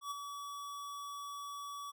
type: tone with ADSR envelope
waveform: square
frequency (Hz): 1140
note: C#6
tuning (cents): +48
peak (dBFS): -37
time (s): 0.01-1.92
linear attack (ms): 100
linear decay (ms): 18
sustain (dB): -6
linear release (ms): 24
effects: none